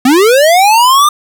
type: linear sweep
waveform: square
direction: up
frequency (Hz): 240 to 1216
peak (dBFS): -5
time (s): 0.05-1.09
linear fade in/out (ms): 5
effects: none